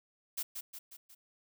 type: noise with echo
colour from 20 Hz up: blue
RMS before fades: -36 dBFS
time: 0.37-0.43 s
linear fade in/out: 10 ms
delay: 180 ms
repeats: 4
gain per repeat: -5 dB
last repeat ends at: 1.15 s
effects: none